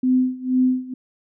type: tone with tremolo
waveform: sine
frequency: 255.5 Hz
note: C4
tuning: 41 cents flat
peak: -13 dBFS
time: 0.03-0.94 s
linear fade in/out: 5 ms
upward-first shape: sine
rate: 2.1 Hz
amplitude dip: 90%
effects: none